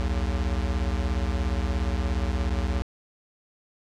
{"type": "beating tone pair", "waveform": "square", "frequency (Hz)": [62.4, 79.4], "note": ["B1", "D#2"], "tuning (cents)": [19, 36], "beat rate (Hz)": 17, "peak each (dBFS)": [-26, -29], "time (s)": [0, 2.82], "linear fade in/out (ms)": 0, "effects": ["low-pass 6000 Hz 12 dB/octave", "10-bit"]}